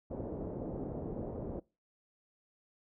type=low-pass noise; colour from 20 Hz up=white; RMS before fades=-40 dBFS; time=0.1-1.6 s; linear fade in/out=10 ms; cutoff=540 Hz; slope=24 dB/octave; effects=noise-tail reverb RT60 0.3 s tail -24 dB re dry